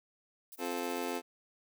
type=noise with tremolo; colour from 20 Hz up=violet; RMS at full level=-48 dBFS; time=0.52-1.16 s; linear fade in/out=0 ms; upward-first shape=sine; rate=16 Hz; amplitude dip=95%
type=chord; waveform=25% pulse; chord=F major; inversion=second; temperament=just; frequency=261.9 / 349.2 / 436.5 Hz; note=C4 / F4 / A4; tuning=+2 / 0 / -14 cents; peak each=-35 dBFS; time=0.58-1.22 s; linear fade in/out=50 ms
effects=none